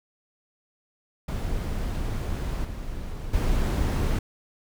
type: noise with level steps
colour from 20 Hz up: brown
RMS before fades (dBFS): -28 / -34 / -23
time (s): 1.28-4.19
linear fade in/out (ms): 5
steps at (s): 2.64 / 3.33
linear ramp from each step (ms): 10
effects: none